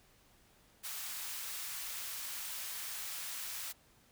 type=high-pass noise; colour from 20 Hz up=white; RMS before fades=-42 dBFS; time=0.83-3.73 s; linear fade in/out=20 ms; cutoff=1000 Hz; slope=12 dB/octave; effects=pink hiss -66 dBFS RMS until 4.11 s